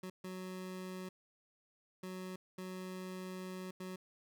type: tone bursts at uneven times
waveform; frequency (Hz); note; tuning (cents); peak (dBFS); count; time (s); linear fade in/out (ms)
25% pulse; 185.2; F#3; +2; -39; 5; 0.03-0.1 / 0.24-1.09 / 2.03-2.36 / 2.58-3.71 / 3.8-3.96; 5
effects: none